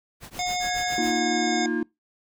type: noise with tremolo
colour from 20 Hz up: pink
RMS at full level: -37 dBFS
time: 0.2-1.2 s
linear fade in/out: 50 ms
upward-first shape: triangle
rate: 7.2 Hz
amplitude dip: 100%
type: harmonic tone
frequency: 722 Hz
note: F#5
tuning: 43 cents flat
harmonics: 1 / 3 / 5 / 7 / 9 / 10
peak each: -27 / -32 / -34 / -35 / -37 / -37 dBFS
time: 0.39-1.66 s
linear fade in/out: 2 ms
type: tone with pitch glide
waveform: sine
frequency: 1656 to 1618.2 Hz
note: G#6 to G#6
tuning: -5 to -45 cents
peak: -32 dBFS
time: 0.6-1.83 s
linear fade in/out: 50 ms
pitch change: -40 cents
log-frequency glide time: 0.91-1.64 s
type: chord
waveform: triangle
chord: Bb suspended fourth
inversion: none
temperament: equal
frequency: 233.1 / 311.1 / 349.2 Hz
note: Bb3 / Eb4 / F4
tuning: 0 / 0 / 0 cents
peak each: -26 dBFS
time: 0.98-1.83 s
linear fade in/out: 2 ms
effects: noise-tail reverb RT60 0.2 s tail -23 dB re dry